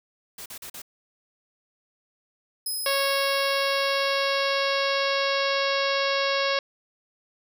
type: noise bursts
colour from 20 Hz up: white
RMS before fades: -39 dBFS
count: 4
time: 0.38-0.819 s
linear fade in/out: 5 ms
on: 79 ms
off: 41 ms
type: tone with exponential decay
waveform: 10% pulse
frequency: 5090 Hz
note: D#8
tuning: 39 cents sharp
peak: -21 dBFS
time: 2.66-5.65 s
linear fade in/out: 5 ms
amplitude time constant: 650 ms
type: harmonic tone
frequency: 551 Hz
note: C#5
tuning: 11 cents flat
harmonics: 1 / 2 / 3 / 4 / 5 / 6 / 7 / 8 / 9 / 10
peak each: -26 / -29 / -31 / -32 / -33 / -34 / -34 / -35 / -36 / -36 dBFS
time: 2.86-6.59 s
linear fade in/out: 2 ms
effects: none